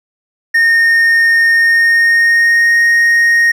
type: tone with pitch glide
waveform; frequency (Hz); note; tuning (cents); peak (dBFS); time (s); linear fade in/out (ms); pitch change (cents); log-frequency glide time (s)
triangle; 1838 to 1862.6; A#6 to A#6; -25 to -2; -5; 0.54-3.52; 10; +23; 1.51-2.81
effects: none